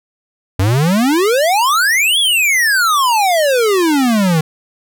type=exponential two-way sweep; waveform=square; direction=up then down; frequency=89.7 to 3453 to 152.1 Hz; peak=-11 dBFS; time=0.59-4.41 s; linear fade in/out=5 ms; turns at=2.19 s; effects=none